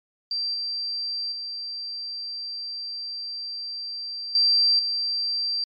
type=tone with level steps; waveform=sine; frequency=4703 Hz; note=D8; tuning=2 cents sharp; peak=-24 / -26 / -30 / -16 / -23 dBFS; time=0.31-5.64 s; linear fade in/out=2 ms; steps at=0.54 / 1.32 / 4.35 / 4.79 s; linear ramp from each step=2 ms; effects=MP3 48 kbps